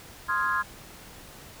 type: chord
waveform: sine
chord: F minor seventh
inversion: second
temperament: equal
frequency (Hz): 1046.5 / 1244.5 / 1396.9 / 1661.2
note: C6 / Eb6 / F6 / Ab6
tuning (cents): 0 / 0 / 0 / 0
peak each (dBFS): -27 / -32 / -30 / -28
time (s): 0.28-0.63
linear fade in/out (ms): 20
effects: tanh soft clip ceiling -13 dBFS + pink hiss -47 dBFS RMS until 1.6 s